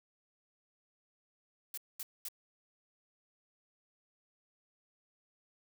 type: noise bursts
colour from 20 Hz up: blue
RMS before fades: -41 dBFS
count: 3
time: 1.74-2.285 s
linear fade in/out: 2 ms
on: 35 ms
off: 220 ms
effects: none